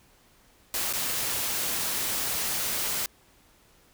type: noise with dropouts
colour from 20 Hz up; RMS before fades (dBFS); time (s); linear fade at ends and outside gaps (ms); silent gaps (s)
white; -29; 0.74-3.06; 1; 0.928-0.935
effects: pink hiss -60 dBFS RMS until 3.93 s